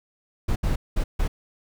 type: noise bursts at uneven times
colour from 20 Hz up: brown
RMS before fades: -22 dBFS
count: 4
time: 0.48-0.56 / 0.63-0.76 / 0.96-1.04 / 1.19-1.28 s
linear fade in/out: 10 ms
effects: none